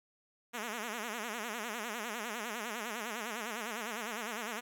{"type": "tone with vibrato", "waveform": "5% pulse", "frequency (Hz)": 224.7, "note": "A3", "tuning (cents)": 37, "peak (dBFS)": -26, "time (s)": [0.53, 4.61], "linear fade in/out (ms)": 20, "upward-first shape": "sine", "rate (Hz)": 9.9, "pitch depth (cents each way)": 150, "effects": []}